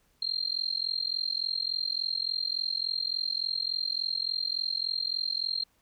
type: tone with amplitude modulation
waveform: sine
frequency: 4186 Hz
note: C8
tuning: in tune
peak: -24 dBFS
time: 0.22-5.64 s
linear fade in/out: 5 ms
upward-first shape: sine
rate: 43.5 Hz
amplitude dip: 100%
effects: pink hiss -69 dBFS RMS until 5.81 s